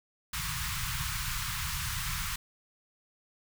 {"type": "band-stop noise", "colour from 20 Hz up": "pink", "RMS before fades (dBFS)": -34, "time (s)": [0.33, 2.36], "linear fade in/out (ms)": 5, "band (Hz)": [160, 1000], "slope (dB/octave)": 48, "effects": []}